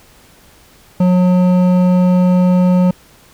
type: tone with hard clipping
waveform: sine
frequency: 181.1 Hz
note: F#3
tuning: 37 cents flat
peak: -10 dBFS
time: 1-2.91 s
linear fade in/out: 5 ms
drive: 10 dB
effects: pink hiss -46 dBFS RMS until 3.33 s